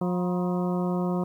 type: harmonic tone with a mistuned harmonic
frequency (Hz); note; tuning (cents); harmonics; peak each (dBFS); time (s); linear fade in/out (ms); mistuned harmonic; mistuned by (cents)
178.9; F3; +42; 1 / 2 / 3 / 4 / 5 / 6 / 7; -25 / -31 / -35 / -37 / -39 / -41 / -42; 0.01-1.24; 5; 5; +110
effects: 10-bit